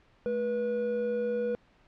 triangle tone pair together, 216.2 / 485.4 Hz, A3 / B4, -30 / -30 cents, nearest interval octave + major second, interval 1400 cents, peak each -34 / -26 dBFS, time 0.26-1.55 s, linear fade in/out 0 ms, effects pink hiss -63 dBFS RMS until 1.87 s + low-pass 3000 Hz 12 dB/octave

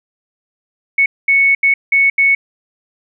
sine tone bursts at uneven times, 2213 Hz, C#7, 3 cents flat, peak -8 dBFS, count 5, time 0.98-1.06 / 1.28-1.55 / 1.63-1.74 / 1.92-2.1 / 2.18-2.35 s, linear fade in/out 5 ms, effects none

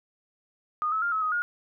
sine tone with pitch steps, 1229 / 1297 / 1400 / 1289 / 1254 / 1428 Hz, D#6 / E6 / F6 / E6 / D#6 / F6, -22 / -28 / +4 / -39 / +13 / +38 cents, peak -24 dBFS, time 0.82-1.42 s, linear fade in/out 0 ms, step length 100 ms, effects none

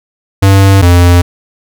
square tone pair in turn, 97.6 / 87.79 Hz, G2 / F2, -7 / +10 cents, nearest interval major second, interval 183 cents, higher first, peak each -3 dBFS, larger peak neither, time 0.42-0.82 / 0.82-1.22 s, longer neither, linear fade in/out 10 ms, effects none

